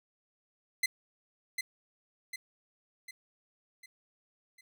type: tone with echo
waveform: sawtooth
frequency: 2054 Hz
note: C7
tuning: 33 cents flat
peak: -22 dBFS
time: 0.83-0.86 s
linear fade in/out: 5 ms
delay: 750 ms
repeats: 5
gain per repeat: -6 dB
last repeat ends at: 4.61 s
effects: none